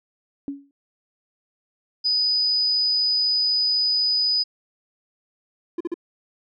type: tone with exponential decay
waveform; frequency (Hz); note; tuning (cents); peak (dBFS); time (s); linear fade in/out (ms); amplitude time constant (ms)
sine; 280; C#4; +18; -23; 0.48-0.71; 1; 49
type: tone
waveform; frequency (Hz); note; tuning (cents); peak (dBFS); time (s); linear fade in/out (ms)
sine; 4978; D#8; 0; -18; 2.04-4.44; 20
type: tone bursts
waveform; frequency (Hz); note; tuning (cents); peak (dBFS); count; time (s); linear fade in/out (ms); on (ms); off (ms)
triangle; 343.1; F4; -31; -21; 3; 5.78-5.942; 5; 26; 42
effects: none